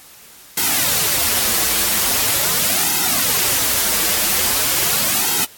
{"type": "noise with flanger", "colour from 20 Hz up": "white", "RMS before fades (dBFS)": -17, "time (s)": [0.57, 5.45], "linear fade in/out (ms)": 5, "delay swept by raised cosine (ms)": [1.7, 7.6], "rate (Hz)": 0.42, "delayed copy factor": -0.9, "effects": ["white hiss -43 dBFS RMS until 5.57 s", "AAC 64 kbps"]}